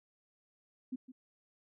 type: tone with echo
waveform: sine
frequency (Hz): 256.3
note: C4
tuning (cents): -36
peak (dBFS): -35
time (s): 0.92-0.96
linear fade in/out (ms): 10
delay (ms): 160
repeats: 1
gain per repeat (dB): -13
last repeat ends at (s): 1.12
effects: none